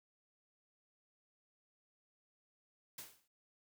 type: noise with exponential decay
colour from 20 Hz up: white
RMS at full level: -45 dBFS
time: 2.98-3.28 s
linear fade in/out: 5 ms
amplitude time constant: 64 ms
effects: none